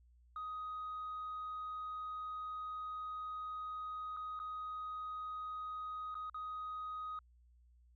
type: tone with dropouts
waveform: sine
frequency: 1252 Hz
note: D#6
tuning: 10 cents sharp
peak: -39 dBFS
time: 0.36-7.19 s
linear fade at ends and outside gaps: 2 ms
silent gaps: 4.166-4.17 / 4.392-4.399 / 6.144-6.152 / 6.298-6.344 s
effects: tanh soft clip ceiling -38 dBFS + added 60 Hz sine -63 dBFS peak until 7.95 s